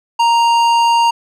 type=tone with tanh clipping; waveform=sine; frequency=932.3 Hz; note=A#5; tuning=in tune; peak=-11 dBFS; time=0.19-1.11 s; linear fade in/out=10 ms; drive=14 dB; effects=none